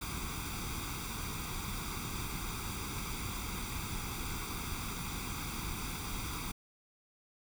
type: noise with comb filter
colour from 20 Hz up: pink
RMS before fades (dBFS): -39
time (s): 0.01-6.52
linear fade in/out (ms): 10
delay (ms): 0.84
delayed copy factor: +0.8
effects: none